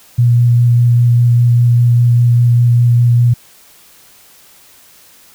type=tone with vibrato; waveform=sine; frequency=120 Hz; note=B2; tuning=49 cents flat; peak=-6 dBFS; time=0.18-3.34 s; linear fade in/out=10 ms; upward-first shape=square; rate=5 Hz; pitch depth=8 cents each way; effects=white hiss -44 dBFS RMS until 5.34 s